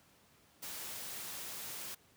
white noise, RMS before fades -44 dBFS, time 0.62-1.95 s, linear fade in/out 10 ms, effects pink hiss -66 dBFS RMS until 2.16 s + high-pass 80 Hz 12 dB/octave

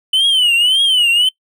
triangle tone with vibrato, 2999 Hz, F#7, 23 cents sharp, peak -8 dBFS, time 0.13-1.29 s, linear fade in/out 5 ms, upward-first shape triangle, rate 1.8 Hz, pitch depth 170 cents each way, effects noise-tail reverb RT60 0.1 s tail -22 dB re dry

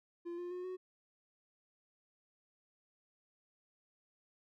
triangle tone with pitch steps, 344.5 / 352.6 / 360.8 / 369.2 Hz, F4 / F4 / F#4 / F#4, -24 / +17 / -44 / -4 cents, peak -38 dBFS, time 0.25-0.77 s, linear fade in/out 20 ms, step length 130 ms, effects none

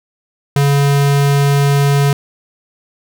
square tone, 141.3 Hz, C#3, 34 cents sharp, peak -10 dBFS, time 0.56-2.13 s, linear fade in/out 2 ms, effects none

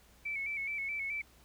sine tone with vibrato, 2258 Hz, C#7, 31 cents sharp, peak -34 dBFS, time 0.25-1.22 s, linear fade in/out 10 ms, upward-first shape square, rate 4.7 Hz, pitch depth 49 cents each way, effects added 60 Hz sine -63 dBFS peak until 1.44 s + pink hiss -63 dBFS RMS until 1.44 s

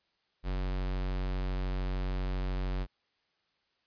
square tone, 46.48 Hz, F#1, 9 cents sharp, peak -31 dBFS, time 0.43-2.87 s, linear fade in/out 50 ms, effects white hiss -75 dBFS RMS until 3.86 s + resampled to 11025 Hz

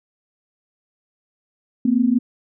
sine tone pair together, 231.7 / 256.9 Hz, A#3 / C4, -10 / -32 cents, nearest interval major second, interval 178 cents, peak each -17 dBFS, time 1.85-2.19 s, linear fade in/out 5 ms, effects none

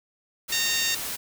white noise, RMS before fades -32 dBFS, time 0.48-1.17 s, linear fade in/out 20 ms
harmonic tone, 920 Hz, A#5, 23 cents flat, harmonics 2 / 3 / 4 / 5 / 6 / 7 / 8, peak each -31 / -31 / -29 / -31 / -33 / -33 / -32 dBFS, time 0.52-0.95 s, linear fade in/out 5 ms
effects none

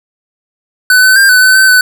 square tone with pitch steps, 1503 / 1518 / 1591 / 1502 / 1515 / 1536 / 1503 Hz, F#6 / F#6 / G6 / F#6 / F#6 / G6 / F#6, +27 / +44 / +25 / +26 / +40 / -36 / +27 cents, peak -4 dBFS, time 0.9-1.81 s, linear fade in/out 2 ms, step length 130 ms, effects none

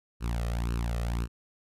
sawtooth tone with flanger, 58.27 Hz, A#1, in tune, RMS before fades -30 dBFS, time 0.2-1.28 s, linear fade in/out 50 ms, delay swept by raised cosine 0.71 to 1.61 ms, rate 1.9 Hz, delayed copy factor +0.85, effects resampled to 32000 Hz

